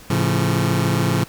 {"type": "chord", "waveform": "sawtooth", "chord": "A augmented", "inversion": "none", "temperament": "just", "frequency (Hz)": [110, 137.5, 171.88], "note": ["A2", "C#3", "E#3"], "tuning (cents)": [0, -14, -27], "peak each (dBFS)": -17, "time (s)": [0.1, 1.24], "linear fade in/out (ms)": 5, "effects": ["pink hiss -43 dBFS RMS until 1.28 s"]}